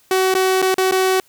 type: tone with dropouts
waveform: sawtooth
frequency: 376.4 Hz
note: F#4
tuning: 30 cents sharp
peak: -10 dBFS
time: 0.11-1.2 s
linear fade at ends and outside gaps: 2 ms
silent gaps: 0.341-0.35 / 0.619-0.624 / 0.743-0.781 / 0.912-0.921 s
effects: white hiss -55 dBFS RMS until 1.28 s